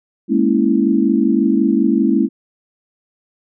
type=chord; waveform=sine; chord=A# half-diminished seventh; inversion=third; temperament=equal; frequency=207.7 / 233.1 / 277.2 / 329.6 Hz; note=G#3 / A#3 / C#4 / E4; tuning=0 / 0 / 0 / 0 cents; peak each=-17 dBFS; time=0.28-2.29 s; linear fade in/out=50 ms; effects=none

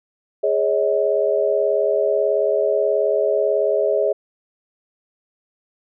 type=chord; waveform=sine; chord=Ab suspended fourth; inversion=none; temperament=equal with one note detuned; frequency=415.3 / 554.4 / 632.8 Hz; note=Ab4 / Db5 / Eb5; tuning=0 / 0 / +29 cents; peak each=-20 dBFS; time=0.43-4.13 s; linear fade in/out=10 ms; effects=none

